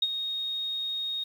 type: tone with ADSR envelope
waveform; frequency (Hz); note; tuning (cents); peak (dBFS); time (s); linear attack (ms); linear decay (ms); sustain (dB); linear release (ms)
sine; 3729; A#7; 0; -20; 0.02-1.24; 5; 41; -9; 9
effects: 9-bit